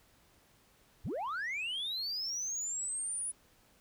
sine linear sweep, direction up, 34.88 to 9956 Hz, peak -32 dBFS, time 1.04-3.32 s, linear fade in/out 20 ms, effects tanh soft clip ceiling -33 dBFS + pink hiss -66 dBFS RMS until 3.8 s

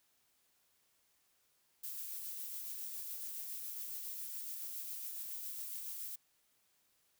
violet noise with tremolo, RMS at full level -43 dBFS, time 1.83-6.16 s, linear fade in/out 10 ms, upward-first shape sine, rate 7.2 Hz, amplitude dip 25%, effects white hiss -75 dBFS RMS until 7.19 s

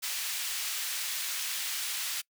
pink high-pass noise, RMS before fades -34 dBFS, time 0.02-2.22 s, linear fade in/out 20 ms, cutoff 2400 Hz, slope 12 dB/octave, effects noise-tail reverb RT60 0.1 s tail -24 dB re dry

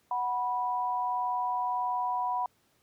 sine tone pair together, 740 / 981.6 Hz, F#5 / B5, 0 / -11 cents, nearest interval perfect fourth, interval 489 cents, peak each -32 / -29 dBFS, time 0.11-2.46 s, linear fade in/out 2 ms, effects pink hiss -69 dBFS RMS until 2.82 s + high-pass 80 Hz 12 dB/octave

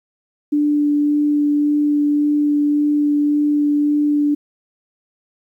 sine tone with vibrato, 293.8 Hz, D4, 1 cent sharp, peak -13 dBFS, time 0.52-4.35 s, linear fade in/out 10 ms, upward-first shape sine, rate 1.8 Hz, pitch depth 8 cents each way, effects 9-bit

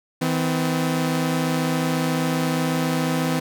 sawtooth tone pair together, 160.7 / 255.1 Hz, E3 / C4, -44 / -44 cents, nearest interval minor sixth, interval 800 cents, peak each -19 dBFS, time 0.21-3.4 s, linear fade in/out 10 ms, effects none

